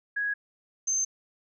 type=tone pair in turn; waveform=sine; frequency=1661.2 / 6272 Hz; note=G#6 / G8; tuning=0 / 0 cents; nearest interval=octave + major seventh; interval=2300 cents; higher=second; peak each=-26 / -24 dBFS; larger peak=second; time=0.16-0.34 / 0.87-1.05 s; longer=neither; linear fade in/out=10 ms; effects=none